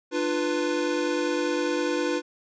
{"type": "chord", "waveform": "square", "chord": "B diminished", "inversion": "first", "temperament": "equal with one note detuned", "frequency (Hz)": [299.3, 349.2, 493.9], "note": ["D4", "F4", "B4"], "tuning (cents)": [33, 0, 0], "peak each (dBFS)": -29, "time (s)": [0.11, 2.22], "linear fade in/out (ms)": 50, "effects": ["resampled to 16000 Hz"]}